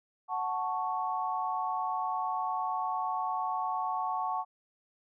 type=chord; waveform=sine; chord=F# minor; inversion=none; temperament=equal; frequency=740 / 880 / 1108.7 Hz; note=F#5 / A5 / C#6; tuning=0 / 0 / 0 cents; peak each=-34 dBFS; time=0.28-4.45 s; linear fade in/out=50 ms; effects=none